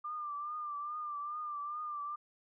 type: tone with vibrato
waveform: sine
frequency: 1192 Hz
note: D6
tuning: 25 cents sharp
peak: -37 dBFS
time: 0.04-2.16 s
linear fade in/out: 10 ms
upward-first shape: triangle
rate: 2.4 Hz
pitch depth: 58 cents each way
effects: none